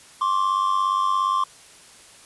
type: tone pair together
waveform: triangle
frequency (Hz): 1058.8 / 1156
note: C6 / D6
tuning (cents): +20 / -28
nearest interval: major second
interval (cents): 152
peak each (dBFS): -19 / -21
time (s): 0.21-1.44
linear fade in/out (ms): 5
effects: white hiss -48 dBFS RMS until 2.25 s + resampled to 24000 Hz